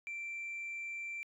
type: tone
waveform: sine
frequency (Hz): 2349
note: D7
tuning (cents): 0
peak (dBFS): -37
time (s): 0.07-1.23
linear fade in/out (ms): 0
effects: tanh soft clip ceiling -37 dBFS